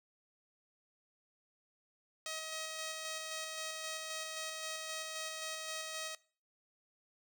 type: tone with tremolo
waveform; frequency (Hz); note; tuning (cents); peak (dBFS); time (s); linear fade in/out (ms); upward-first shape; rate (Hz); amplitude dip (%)
5% pulse; 634; D#5; +32; -28; 2.26-6.15; 2; square; 3.8; 25
effects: noise-tail reverb RT60 0.4 s tail -20 dB re dry